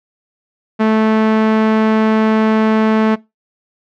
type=tone; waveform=sawtooth; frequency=218.7 Hz; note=A3; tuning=10 cents flat; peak=-6 dBFS; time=0.79-3.16 s; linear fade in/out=20 ms; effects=noise-tail reverb RT60 0.2 s tail -20 dB re dry + low-pass 2000 Hz 12 dB/octave

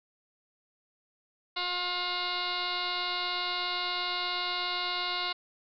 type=tone with frequency modulation; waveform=sine; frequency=2489 Hz; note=D#7; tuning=in tune; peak=-29 dBFS; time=1.56-5.33 s; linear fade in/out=10 ms; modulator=355 Hz; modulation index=5.3; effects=none

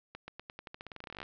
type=accelerating click train; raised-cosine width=0.3 ms; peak=-27 dBFS; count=22; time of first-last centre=0.15-1.23 s; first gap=130 ms; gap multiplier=0.89; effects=low-pass 5000 Hz 12 dB/octave

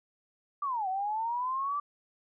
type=linear two-way sweep; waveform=sine; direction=down then up; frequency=1190 to 739 to 1175 Hz; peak=-29 dBFS; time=0.62-1.8 s; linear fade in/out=5 ms; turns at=0.88 s; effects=none

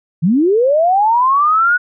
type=linear sweep; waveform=sine; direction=up; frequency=146.83 to 1480 Hz; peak=-9 dBFS; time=0.22-1.78 s; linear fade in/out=20 ms; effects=none

